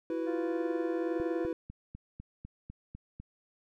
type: chord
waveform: triangle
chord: E suspended second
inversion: none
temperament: just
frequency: 329.6 / 370.8 / 494.4 Hz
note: E4 / F#4 / B4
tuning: 0 / +4 / +2 cents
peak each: -31 / -37 / -34 dBFS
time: 0.1-1.53 s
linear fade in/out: 2 ms
type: harmonic tone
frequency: 349.2 Hz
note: F4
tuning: in tune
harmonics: 1 / 2 / 3 / 4 / 5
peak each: -37 / -44 / -52 / -54 / -52 dBFS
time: 0.26-1.47 s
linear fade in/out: 20 ms
type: click train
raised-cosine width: 5 ms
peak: -31 dBFS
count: 9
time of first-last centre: 1.2-3.2 s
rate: 4 Hz
effects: none